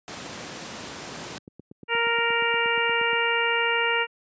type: noise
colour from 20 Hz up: pink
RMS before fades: -36 dBFS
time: 0.08-1.38 s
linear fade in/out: 0 ms
type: click train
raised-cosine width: 3 ms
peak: -27 dBFS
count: 16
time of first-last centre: 1.36-3.131 s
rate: 8.47 Hz
type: harmonic tone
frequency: 466.2 Hz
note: A#4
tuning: in tune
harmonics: 1 / 2 / 3 / 4 / 5 / 6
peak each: -28 / -28 / -28 / -28 / -28 / -28 dBFS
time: 1.88-4.07 s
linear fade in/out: 50 ms
effects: high-pass 150 Hz 12 dB/octave + resampled to 16000 Hz